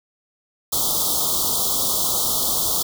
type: band-stop noise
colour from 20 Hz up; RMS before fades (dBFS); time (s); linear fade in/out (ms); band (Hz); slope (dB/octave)
white; -21; 0.72-2.83; 10; 1300 to 3200; 96
effects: none